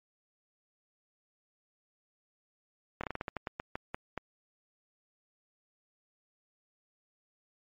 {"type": "slowing click train", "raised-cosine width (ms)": 0.5, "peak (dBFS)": -20, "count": 13, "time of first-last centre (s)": [3.01, 4.177], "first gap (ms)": 26, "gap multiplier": 1.22, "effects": ["MP3 48 kbps"]}